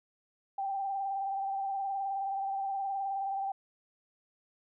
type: tone with vibrato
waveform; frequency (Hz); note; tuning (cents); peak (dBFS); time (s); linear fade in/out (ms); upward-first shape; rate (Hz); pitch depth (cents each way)
sine; 784; G5; 0; -31; 0.58-3.52; 5; triangle; 19; 40
effects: none